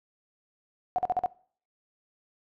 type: tone bursts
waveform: sine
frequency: 730 Hz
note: F#5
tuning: 24 cents flat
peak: -22 dBFS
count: 5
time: 0.96-1.26 s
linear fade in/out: 0 ms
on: 24 ms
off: 45 ms
effects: noise-tail reverb RT60 0.5 s tail -22 dB re dry